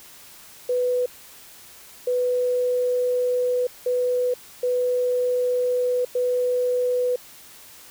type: tone bursts at uneven times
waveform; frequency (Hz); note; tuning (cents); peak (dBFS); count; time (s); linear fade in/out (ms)
sine; 496.3; B4; +8; -19; 5; 0.69-1.06 / 2.07-3.67 / 3.86-4.34 / 4.63-6.05 / 6.15-7.16; 5
effects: white hiss -46 dBFS RMS until 7.9 s